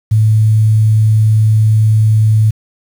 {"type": "tone with quantisation", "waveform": "sine", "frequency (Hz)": 108.8, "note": "A2", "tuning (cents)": -19, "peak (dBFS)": -6, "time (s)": [0.11, 2.51], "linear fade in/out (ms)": 10, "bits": 6, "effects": []}